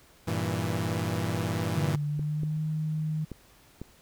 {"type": "chord", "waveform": "sawtooth", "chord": "E diminished", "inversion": "first", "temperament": "equal", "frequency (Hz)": [98, 116.54, 164.81], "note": ["G2", "Bb2", "E3"], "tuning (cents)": [0, 0, 0], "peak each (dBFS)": -28, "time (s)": [0.27, 1.96], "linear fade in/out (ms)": 10}
{"type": "tone with pitch glide", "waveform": "sine", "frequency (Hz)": [146.83, 155.29], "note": ["D3", "D#3"], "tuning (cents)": [0, -3], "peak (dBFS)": -27, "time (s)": [1.76, 3.25], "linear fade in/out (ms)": 10, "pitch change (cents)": 97, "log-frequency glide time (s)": [2.05, 2.6]}
{"type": "clicks", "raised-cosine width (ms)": 3, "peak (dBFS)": -24, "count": 4, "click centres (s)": [2.194, 2.434, 3.317, 3.816]}
{"effects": ["pink hiss -58 dBFS RMS until 4.01 s"]}